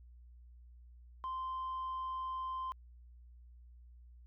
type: tone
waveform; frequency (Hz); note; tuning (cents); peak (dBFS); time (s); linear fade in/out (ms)
sine; 1041; C6; -9; -35; 1.24-2.72; 0
effects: tanh soft clip ceiling -35 dBFS + added 60 Hz sine -54 dBFS peak until 4.26 s